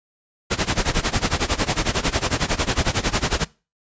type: noise with tremolo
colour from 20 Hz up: pink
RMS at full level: -18 dBFS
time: 0.5-3.45 s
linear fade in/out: 20 ms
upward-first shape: sine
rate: 11 Hz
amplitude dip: 90%
effects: noise-tail reverb RT60 0.3 s tail -22 dB re dry + resampled to 16000 Hz